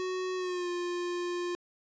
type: tone with pitch glide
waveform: square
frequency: 370 to 352.3 Hz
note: F#4 to F4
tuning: 0 to +15 cents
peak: -32 dBFS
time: 0-1.55 s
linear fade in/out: 0 ms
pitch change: -85 cents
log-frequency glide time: 0.36-0.69 s
effects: resampled to 16000 Hz